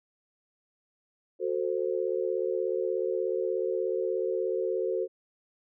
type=chord; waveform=sine; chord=F# diminished; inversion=none; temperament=equal with one note detuned; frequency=370 / 446.7 / 523.3 Hz; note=F#4 / A4 / C5; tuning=0 / +26 / 0 cents; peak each=-30 / -31 / -32 dBFS; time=1.39-5.08 s; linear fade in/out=50 ms; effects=none